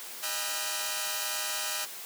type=tone cluster; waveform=5% pulse; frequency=618 / 806 / 972 / 1349 / 1499 Hz; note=D#5 / G5 / B5 / E6 / F#6; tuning=-12 / +48 / -28 / +40 / +22 cents; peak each=-26 dBFS; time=0.22-1.86 s; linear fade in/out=20 ms; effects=white hiss -42 dBFS RMS until 2.05 s + high-pass 300 Hz 12 dB/octave